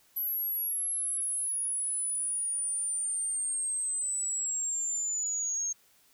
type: linear sweep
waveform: sine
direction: down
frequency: 11790 to 6440 Hz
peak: -29 dBFS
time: 0.16-5.73 s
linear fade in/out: 10 ms
effects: white hiss -64 dBFS RMS until 6.13 s